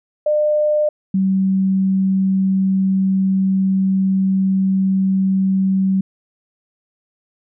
sine tone pair in turn, 602 / 191.27 Hz, D5 / G3, +43 / -42 cents, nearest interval octave + minor sixth, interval 1985 cents, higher first, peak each -13 / -13 dBFS, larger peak neither, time 0.26-0.89 / 1.14-6.01 s, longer second, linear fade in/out 5 ms, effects none

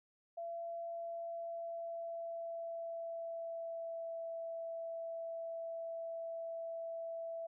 sine tone with pitch glide, 676 to 662.9 Hz, E5 to E5, +43 to +10 cents, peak -40 dBFS, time 0.37-7.47 s, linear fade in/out 10 ms, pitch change -33 cents, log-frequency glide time 0.82-4.18 s, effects none

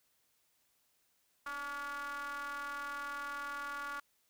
square ring-modulated tone, 140 Hz, C#3, 18 cents sharp, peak -37 dBFS, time 1.46-4 s, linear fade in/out 5 ms, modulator 1280 Hz, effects white hiss -75 dBFS RMS until 4.29 s

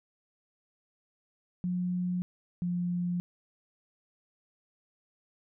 sine tone pair in turn, 179.5 / 176.31 Hz, F3 / F3, +48 / +17 cents, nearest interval unison, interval 31 cents, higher first, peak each -28 dBFS, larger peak neither, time 1.64-2.22 / 2.62-3.2 s, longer neither, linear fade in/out 0 ms, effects none

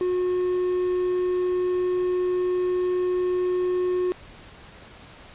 triangle tone, 362.6 Hz, F#4, 35 cents flat, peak -19 dBFS, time 0.01-4.12 s, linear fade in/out 0 ms, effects pink hiss -46 dBFS RMS until 5.34 s + resampled to 8000 Hz

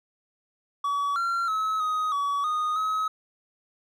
triangle tone with pitch steps, 1137 / 1372 / 1289 / 1254 / 1135 / 1236 / 1277 Hz, C#6 / F6 / E6 / D#6 / C#6 / D#6 / D#6, +44 / -31 / -39 / +13 / +41 / -12 / +45 cents, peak -22 dBFS, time 0.84-3.08 s, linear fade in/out 5 ms, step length 320 ms, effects none

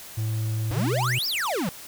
triangle tone with pitch glide, 110 to 124.19 Hz, A2 to B2, 0 to +10 cents, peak -22 dBFS, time 0.17-1.19 s, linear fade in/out 10 ms, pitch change +210 cents, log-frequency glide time 0.69-0.9 s
square exponential two-way sweep, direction up then down, 92.5 to 5588 to 154.2 Hz, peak -25 dBFS, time 0.71-1.69 s, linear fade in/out 0 ms, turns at 1.27 s
effects white hiss -42 dBFS RMS until 1.87 s

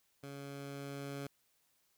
15% pulse tone with level ramp, 140.1 Hz, C#3, 19 cents sharp, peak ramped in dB -39 to -34 dBFS, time 0.23-1.27 s, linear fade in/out 5 ms, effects white hiss -75 dBFS RMS until 1.97 s

